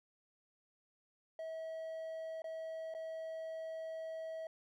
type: tone with dropouts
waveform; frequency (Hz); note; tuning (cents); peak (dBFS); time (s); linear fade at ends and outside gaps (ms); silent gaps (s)
triangle; 645; E5; -38; -39; 1.39-4.47; 2; 2.42-2.442 / 2.94-2.948
effects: none